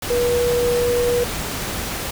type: tone in noise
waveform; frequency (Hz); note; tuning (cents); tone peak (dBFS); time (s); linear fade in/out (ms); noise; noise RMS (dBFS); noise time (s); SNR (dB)
sine; 483.6; B4; -36; -16; 0.1-1.24; 5; pink; -26; 0.02-2.11; +7
effects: none